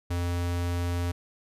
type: tone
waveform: square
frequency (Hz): 87.31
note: F2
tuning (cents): 0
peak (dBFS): -27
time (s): 0.1-1.12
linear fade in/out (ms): 10
effects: resampled to 32000 Hz